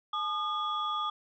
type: tone cluster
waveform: sine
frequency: 856 / 1218 / 3369 Hz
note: A5 / D#6 / G#7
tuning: -48 / -37 / +24 cents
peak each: -38 / -30 / -37 dBFS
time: 0.13-1.1 s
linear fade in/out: 5 ms
effects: tanh soft clip ceiling -21 dBFS